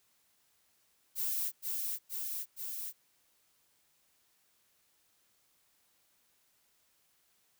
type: noise with echo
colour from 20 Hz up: violet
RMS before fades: -34 dBFS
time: 1.15-1.52 s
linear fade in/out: 50 ms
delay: 470 ms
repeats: 3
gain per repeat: -2 dB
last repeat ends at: 2.93 s
effects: white hiss -72 dBFS RMS until 7.59 s